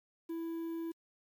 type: tone with quantisation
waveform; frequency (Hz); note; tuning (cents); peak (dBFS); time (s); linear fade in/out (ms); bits
triangle; 330.8; E4; +6; -34; 0.29-0.92; 10; 10
effects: MP3 96 kbps